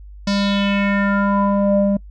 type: tone with low-pass filter sweep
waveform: square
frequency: 200.1 Hz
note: G3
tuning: 36 cents sharp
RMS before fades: -17 dBFS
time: 0.27-1.97 s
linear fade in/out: 5 ms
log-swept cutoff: 5200 to 450 Hz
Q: 3.8
effects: noise-tail reverb RT60 0.1 s tail -23 dB re dry + added 50 Hz sine -35 dBFS peak until 2.1 s